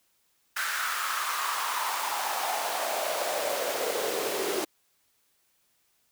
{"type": "noise with high-pass filter sweep", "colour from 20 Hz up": "pink", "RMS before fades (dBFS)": -30, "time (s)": [0.56, 4.65], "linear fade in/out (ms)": 10, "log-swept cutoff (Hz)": [1500, 380], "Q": 4, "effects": ["white hiss -70 dBFS RMS until 6.11 s"]}